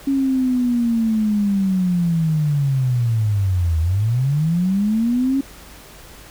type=linear two-way sweep; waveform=sine; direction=down then up; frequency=276.5 to 78.3 to 276.5 Hz; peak=-15 dBFS; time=0.07-5.41 s; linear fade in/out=5 ms; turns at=3.8 s; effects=added 50 Hz sine -45 dBFS peak until 6.3 s + pink hiss -42 dBFS RMS until 6.3 s